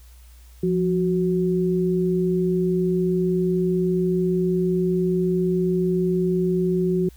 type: tone pair together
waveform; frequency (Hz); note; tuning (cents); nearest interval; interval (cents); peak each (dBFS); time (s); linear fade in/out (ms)
sine; 174.61 / 369.6; F3 / F#4; 0 / -2; octave + minor second; 1298; -21; 0.63-7.09; 5
effects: added 60 Hz sine -44 dBFS peak until 7.16 s + white hiss -56 dBFS RMS until 7.16 s